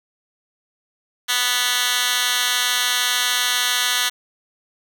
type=tone with high-pass filter; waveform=10% pulse; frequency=246.8 Hz; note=B3; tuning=1 cent flat; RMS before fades=-20 dBFS; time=1.28-4.1 s; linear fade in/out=20 ms; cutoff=2400 Hz; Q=1.6; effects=none